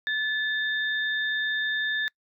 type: tone pair together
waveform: sine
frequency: 1735 / 3638 Hz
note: A6 / A#7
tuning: -25 / -43 cents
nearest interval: octave + minor second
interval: 1282 cents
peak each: -25 / -32 dBFS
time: 0.07-2.08 s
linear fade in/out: 0 ms
effects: noise-tail reverb RT60 0.1 s tail -26 dB re dry